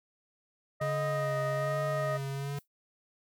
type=harmonic tone; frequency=623 Hz; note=D#5; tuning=2 cents sharp; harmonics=1 / 2 / 3; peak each=-31 / -37 / -41 dBFS; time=0.8-2.18 s; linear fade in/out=20 ms
type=tone with vibrato; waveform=square; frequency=140.5 Hz; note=C#3; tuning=24 cents sharp; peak=-34 dBFS; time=0.81-2.59 s; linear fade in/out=5 ms; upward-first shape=sine; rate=1.2 Hz; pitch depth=44 cents each way
type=noise with exponential decay; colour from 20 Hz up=violet; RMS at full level=-47 dBFS; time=2.57-2.68 s; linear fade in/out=5 ms; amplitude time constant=22 ms
effects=none